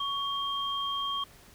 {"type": "tone pair together", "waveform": "sine", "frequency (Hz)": [1116, 3200], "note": ["C#6", "G7"], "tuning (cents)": [11, 35], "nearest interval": "octave + tritone", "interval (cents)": 1824, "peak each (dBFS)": [-32, -32], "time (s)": [0, 1.24], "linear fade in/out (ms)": 5, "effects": ["pink hiss -55 dBFS RMS until 1.54 s"]}